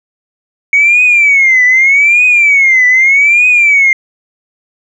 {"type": "tone with vibrato", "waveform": "sine", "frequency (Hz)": 2227, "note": "C#7", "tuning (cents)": 7, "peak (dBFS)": -3, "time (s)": [0.73, 3.93], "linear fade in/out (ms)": 2, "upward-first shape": "triangle", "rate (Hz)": 0.82, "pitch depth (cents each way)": 210, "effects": ["tanh soft clip ceiling 0 dBFS"]}